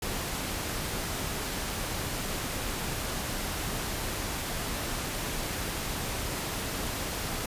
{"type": "noise", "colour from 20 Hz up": "pink", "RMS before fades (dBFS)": -33, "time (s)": [0.02, 7.46], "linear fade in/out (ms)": 5, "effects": ["resampled to 32000 Hz"]}